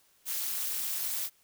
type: noise with amplitude modulation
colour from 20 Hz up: blue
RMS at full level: -29 dBFS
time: 0.25-1.3 s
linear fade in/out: 50 ms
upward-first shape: sine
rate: 257 Hz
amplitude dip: 100%
effects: white hiss -66 dBFS RMS until 1.43 s